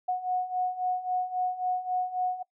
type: beating tone pair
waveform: sine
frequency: 730 / 733.7 Hz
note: F#5 / F#5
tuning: -24 / -15 cents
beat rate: 3.7 Hz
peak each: -32 / -28 dBFS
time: 0.08-2.43 s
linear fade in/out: 10 ms
effects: noise-tail reverb RT60 0.1 s tail -22 dB re dry